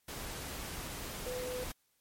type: tone in noise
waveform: sine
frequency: 501 Hz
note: B4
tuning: 25 cents sharp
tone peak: -37 dBFS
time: 1.26-1.64 s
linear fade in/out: 5 ms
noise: pink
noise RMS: -42 dBFS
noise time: 0.08-1.72 s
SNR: +2 dB
effects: white hiss -75 dBFS RMS until 2 s + MP3 64 kbps